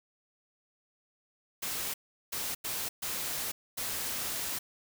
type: noise bursts at uneven times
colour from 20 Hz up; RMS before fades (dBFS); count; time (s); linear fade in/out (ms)
white; -35; 5; 1.62-1.94 / 2.32-2.55 / 2.64-2.89 / 3.02-3.52 / 3.77-4.59; 10
effects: none